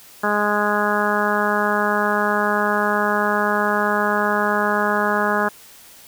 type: harmonic tone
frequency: 207.7 Hz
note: G#3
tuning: in tune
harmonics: 1 / 2 / 3 / 4 / 5 / 6 / 7 / 8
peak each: -25 / -25 / -25 / -25 / -25 / -25 / -25 / -25 dBFS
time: 0.23-5.49 s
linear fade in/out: 10 ms
effects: white hiss -45 dBFS RMS until 6.07 s